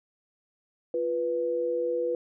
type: tone pair together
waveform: sine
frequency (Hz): 347.9 / 492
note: F4 / B4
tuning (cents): -7 / -7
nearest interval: tritone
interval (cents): 600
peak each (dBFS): -32 / -26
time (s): 0.94-2.15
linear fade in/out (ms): 2
effects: none